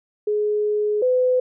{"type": "tone pair in turn", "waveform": "sine", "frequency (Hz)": [420, 505.3], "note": ["G#4", "B4"], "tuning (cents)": [19, 40], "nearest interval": "minor third", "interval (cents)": 321, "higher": "second", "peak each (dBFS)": [-18, -15], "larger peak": "second", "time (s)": [[0.27, 1.02], [1.02, 1.4]], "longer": "first", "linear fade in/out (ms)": 5, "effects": []}